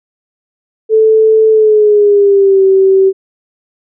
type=tone with pitch glide; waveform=sine; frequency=438.9 to 384.3 Hz; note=A4 to G4; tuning=-4 to -34 cents; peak=-4 dBFS; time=0.89-3.13 s; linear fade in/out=50 ms; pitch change=-230 cents; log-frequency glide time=1.5-2.63 s; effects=none